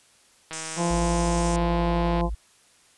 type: click train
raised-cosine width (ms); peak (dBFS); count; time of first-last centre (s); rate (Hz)
0.3; -20; 273; 0.51-2.21; 160
type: band-pass noise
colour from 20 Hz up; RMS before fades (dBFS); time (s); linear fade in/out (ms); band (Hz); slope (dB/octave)
white; -37; 0.53-1.56; 0; 4900 to 9300; 96
type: harmonic tone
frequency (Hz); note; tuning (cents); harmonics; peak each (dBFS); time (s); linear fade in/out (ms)
171.7; F3; -29; 1 / 2 / 3 / 4 / 5 / 6; -25 / -29 / -31 / -31 / -32 / -33; 0.76-2.3; 50
type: tone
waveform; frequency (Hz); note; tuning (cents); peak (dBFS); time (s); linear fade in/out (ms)
sine; 53.5; A1; -48; -26; 0.9-2.35; 10
effects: white hiss -58 dBFS RMS until 2.97 s + resampled to 24000 Hz